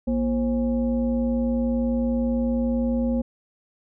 sine tone with frequency modulation, 237.5 Hz, A#3, 33 cents sharp, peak -20 dBFS, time 0.07-3.22 s, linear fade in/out 10 ms, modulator 293 Hz, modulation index 0.75, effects none

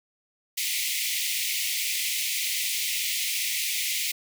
pink high-pass noise, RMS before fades -28 dBFS, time 0.57-4.12 s, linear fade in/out 10 ms, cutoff 2000 Hz, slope 96 dB/octave, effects none

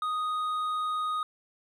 triangle tone with hard clipping, 1244.5 Hz, D#6, in tune, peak -29 dBFS, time 0.02-1.23 s, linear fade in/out 2 ms, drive 8 dB, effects none

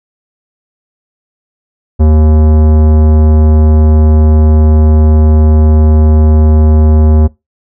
sine tone with tanh clipping, 77.3 Hz, D#2, 11 cents flat, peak -5 dBFS, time 1.99-7.28 s, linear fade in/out 20 ms, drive 17 dB, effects noise-tail reverb RT60 0.2 s tail -21 dB re dry

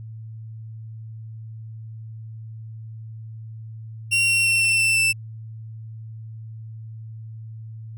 40% pulse tone with pitch steps, 2746 / 2729 / 2711 / 2694 / 2677 / 2660 Hz, F7 / F7 / E7 / E7 / E7 / E7, -30 / -41 / +48 / +37 / +26 / +15 cents, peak -16 dBFS, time 4.11-5.13 s, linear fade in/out 20 ms, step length 170 ms, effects added 111 Hz sine -34 dBFS peak until 7.97 s

